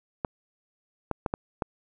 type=clicks; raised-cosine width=1 ms; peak=-13 dBFS; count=5; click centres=0.248 / 1.113 / 1.262 / 1.339 / 1.622 s; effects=none